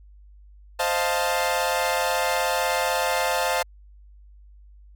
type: chord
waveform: sawtooth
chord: F dominant seventh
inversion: second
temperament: equal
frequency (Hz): 523.3 / 622.3 / 698.5 / 880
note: C5 / Eb5 / F5 / A5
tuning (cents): 0 / 0 / 0 / 0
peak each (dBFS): -23 / -25 / -23 / -23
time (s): 0.79-3.63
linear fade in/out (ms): 10
effects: added 50 Hz sine -46 dBFS peak until 4.95 s

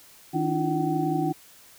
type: tone cluster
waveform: sine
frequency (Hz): 157.4 / 289 / 314.4 / 345.8 / 758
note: D#3 / D4 / D#4 / F4 / F#5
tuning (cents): +20 / -28 / +18 / -17 / +42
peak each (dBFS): -29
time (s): 0.33-1.33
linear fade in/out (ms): 20
effects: white hiss -52 dBFS RMS until 1.78 s

